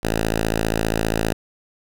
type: tone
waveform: 5% pulse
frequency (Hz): 55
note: A1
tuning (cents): 0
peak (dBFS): -8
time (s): 0.03-1.33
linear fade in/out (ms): 5
effects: none